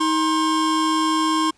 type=tone pair together; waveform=square; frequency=316.3 / 1064 Hz; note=D#4 / C6; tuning=+29 / +29 cents; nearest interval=octave + major sixth; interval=2100 cents; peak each=-21 dBFS; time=0-1.51 s; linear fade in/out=10 ms; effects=pink hiss -58 dBFS RMS until 1.57 s + resampled to 22050 Hz